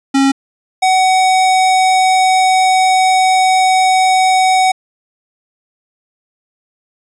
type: tone pair in turn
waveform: square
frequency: 272.4 / 750.7 Hz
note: C#4 / F#5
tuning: -30 / +25 cents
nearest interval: octave + tritone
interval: 1755 cents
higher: second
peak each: -9 dBFS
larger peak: neither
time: 0.14-0.32 / 0.82-4.72 s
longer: second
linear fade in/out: 10 ms
effects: resampled to 22050 Hz